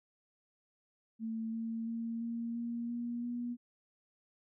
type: tone with pitch steps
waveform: sine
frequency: 224.1 / 226.8 / 229.6 / 232.4 / 235.2 / 238.1 / 241 Hz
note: A3 / A#3 / A#3 / A#3 / A#3 / A#3 / B3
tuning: +32 / -47 / -26 / -5 / +16 / +37 / -42 cents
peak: -35 dBFS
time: 1.19-3.57 s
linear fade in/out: 50 ms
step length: 340 ms
effects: none